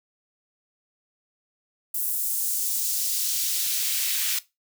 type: noise with high-pass filter sweep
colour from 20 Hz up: white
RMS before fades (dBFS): -26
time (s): 1.94-4.39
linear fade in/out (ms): 5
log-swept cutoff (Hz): 11000 to 2100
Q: 0.96
effects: noise-tail reverb RT60 0.2 s tail -17 dB re dry